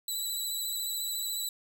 15% pulse tone with vibrato, 3951 Hz, B7, in tune, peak -25 dBFS, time 0.08-1.49 s, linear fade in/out 2 ms, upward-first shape sine, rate 14 Hz, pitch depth 25 cents each way, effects none

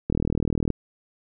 click train, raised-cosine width 3 ms, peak -10 dBFS, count 25, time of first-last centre 0.1-0.703 s, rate 39.8 Hz, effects none

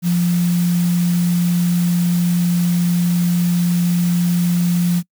sine tone in noise, 174.61 Hz, F3, in tune, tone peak -13 dBFS, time 0.02-5.03 s, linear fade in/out 50 ms, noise white, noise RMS -31 dBFS, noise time 0.02-5.03 s, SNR +15 dB, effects noise-tail reverb RT60 0.1 s tail -25 dB re dry

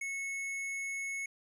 square tone, 2196 Hz, C#7, 17 cents flat, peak -36 dBFS, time 0.01-1.26 s, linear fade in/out 5 ms, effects low-pass 11000 Hz 12 dB/octave + 13-bit

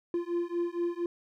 triangle beating tone pair, 343.4 / 347.7 Hz, F4 / F4, -29 / -8 cents, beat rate 4.3 Hz, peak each -30 dBFS, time 0.14-1.06 s, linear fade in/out 2 ms, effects none

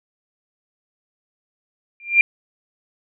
sine tone with exponential growth, 2385 Hz, D7, 26 cents sharp, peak -5 dBFS, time 2-2.21 s, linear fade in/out 1 ms, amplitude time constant 45 ms, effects none

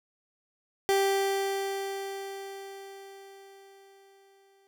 30% pulse tone with exponential decay, 392 Hz, G4, in tune, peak -19 dBFS, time 0.89-4.67 s, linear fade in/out 0 ms, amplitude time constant 820 ms, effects none

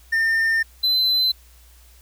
triangle tone pair in turn, 1808 / 4048 Hz, A6 / B7, +47 / +42 cents, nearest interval octave + major second, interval 1395 cents, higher second, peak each -15 dBFS, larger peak neither, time 0.12-0.63 / 0.83-1.32 s, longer first, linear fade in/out 10 ms, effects added 60 Hz sine -48 dBFS peak until 2.01 s + white hiss -54 dBFS RMS until 2.01 s

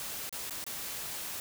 white noise with dropouts, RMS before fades -39 dBFS, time 0-1.4 s, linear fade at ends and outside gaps 1 ms, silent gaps 0.294-0.326 / 0.497-0.507 / 0.641-0.665 s, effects none

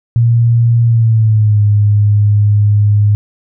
sine tone with pitch glide, 117.2 to 103.81 Hz, A#2 to G#2, +10 to 0 cents, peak -6 dBFS, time 0.16-3.15 s, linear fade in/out 0 ms, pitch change -210 cents, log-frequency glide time 0.84-1.62 s, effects none

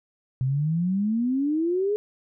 sine exponential sweep, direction up, 126.2 to 426.6 Hz, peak -21 dBFS, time 0.41-1.96 s, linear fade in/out 0 ms, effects none

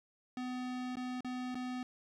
square tone with dropouts, 251.5 Hz, B3, 32 cents sharp, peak -38 dBFS, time 0.37-1.83 s, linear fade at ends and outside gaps 2 ms, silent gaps 0.956-0.969 / 1.207-1.246 / 1.546-1.553 s, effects low-pass 5000 Hz 12 dB/octave + 12-bit

